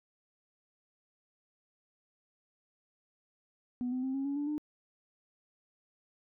sine tone with pitch steps, 246.9 / 255 / 263.4 / 272.1 / 281 / 290.2 / 299.8 Hz, B3 / C4 / C4 / C#4 / C#4 / D4 / D4, 0 / -44 / +12 / -32 / +24 / -21 / +36 cents, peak -30 dBFS, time 3.81-4.58 s, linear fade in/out 0 ms, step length 110 ms, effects tanh soft clip ceiling -28 dBFS

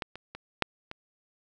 clicks, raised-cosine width 0.3 ms, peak -16 / -25 / -24 / -7 / -22 dBFS, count 5, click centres 0.022 / 0.156 / 0.35 / 0.623 / 0.914 s, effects none

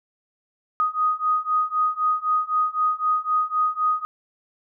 sine beating tone pair, 1244.5 / 1248.4 Hz, D#6 / D#6, 0 / +5 cents, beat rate 3.9 Hz, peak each -23 / -22 dBFS, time 0.8-4.05 s, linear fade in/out 0 ms, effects none

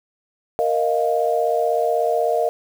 sine chord, Bb suspended fourth, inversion none, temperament equal, 466.2 / 622.3 / 698.5 Hz, Bb4 / Eb5 / F5, 0 / 0 / 0 cents, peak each -21 dBFS, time 0.59-2.49 s, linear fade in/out 0 ms, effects 7-bit

